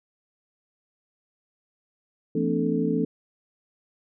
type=tone cluster; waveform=sine; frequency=170.6 / 224.4 / 256.5 / 294.2 / 439.6 Hz; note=F3 / A3 / C4 / D4 / A4; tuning=-40 / +34 / -34 / +3 / -2 cents; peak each=-28 dBFS; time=2.35-3.05 s; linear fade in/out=5 ms; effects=none